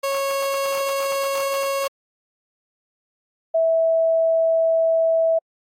30% pulse / sine tone pair in turn, 550 / 653.8 Hz, C#5 / E5, -14 / -14 cents, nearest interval minor third, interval 300 cents, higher second, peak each -18 / -15 dBFS, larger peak second, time 0.03-1.88 / 3.54-5.39 s, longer neither, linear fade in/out 10 ms, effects AAC 48 kbps

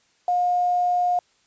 sine tone with quantisation, 714 Hz, F5, 38 cents sharp, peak -18 dBFS, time 0.28-1.19 s, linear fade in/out 2 ms, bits 7, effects white hiss -63 dBFS RMS until 1.46 s + resampled to 16000 Hz

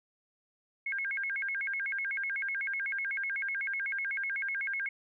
sine tone with vibrato, 1864.7 Hz, A#6, in tune, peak -31 dBFS, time 0.86-4.89 s, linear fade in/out 5 ms, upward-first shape square, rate 8 Hz, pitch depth 270 cents each way, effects none

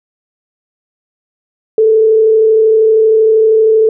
sine tone with frequency modulation, 440 Hz, A4, in tune, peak -5 dBFS, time 1.78-3.89 s, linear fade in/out 2 ms, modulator 32.8 Hz, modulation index 0.27, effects none

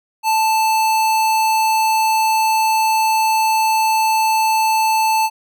square tone, 880 Hz, A5, in tune, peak -14 dBFS, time 0.23-5.3 s, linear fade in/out 50 ms, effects none

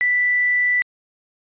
sine tone with quantisation, 1975.5 Hz, B6, in tune, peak -15 dBFS, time 0.01-0.82 s, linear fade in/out 0 ms, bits 7, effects resampled to 8000 Hz

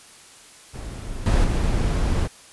brown noise with level steps, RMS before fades -32 / -17 / -21 dBFS, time 0.73-2.28 s, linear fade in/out 20 ms, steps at 1.26 / 1.44 s, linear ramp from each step 2 ms, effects white hiss -47 dBFS RMS until 2.52 s + resampled to 24000 Hz

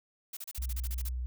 blue noise bursts, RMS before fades -41 dBFS, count 11, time 0.33-1.09 s, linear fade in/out 5 ms, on 40 ms, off 32 ms
sine tone with vibrato, 61.8 Hz, B1, 2 cents sharp, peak -32 dBFS, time 0.58-1.26 s, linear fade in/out 0 ms, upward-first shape sine, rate 4.1 Hz, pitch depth 11 cents each way
effects none

